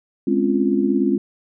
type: chord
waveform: sine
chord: Db major seventh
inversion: second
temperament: just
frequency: 207.9 / 259.9 / 277.2 / 346.5 Hz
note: Ab3 / C4 / Db4 / F4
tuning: +2 / -11 / 0 / -14 cents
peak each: -21 dBFS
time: 0.27-1.18 s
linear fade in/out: 5 ms
effects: none